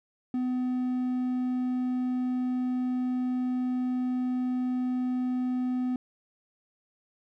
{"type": "tone", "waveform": "triangle", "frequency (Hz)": 251.9, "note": "B3", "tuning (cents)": 34, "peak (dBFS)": -24, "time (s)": [0.34, 5.96], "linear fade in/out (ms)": 2, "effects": []}